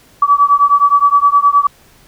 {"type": "beating tone pair", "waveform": "sine", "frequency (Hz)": [1142, 1151.6], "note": ["D6", "D6"], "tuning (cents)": [-49, -34], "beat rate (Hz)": 9.6, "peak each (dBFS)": -10, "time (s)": [0.22, 1.67], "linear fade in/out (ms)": 5, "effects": ["pink hiss -47 dBFS RMS until 2.07 s"]}